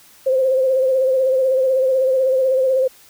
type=tone with vibrato; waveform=sine; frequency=523.3 Hz; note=C5; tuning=in tune; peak=-13 dBFS; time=0.26-2.88 s; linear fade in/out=10 ms; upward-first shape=sine; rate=16 Hz; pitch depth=42 cents each way; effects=white hiss -48 dBFS RMS until 3.09 s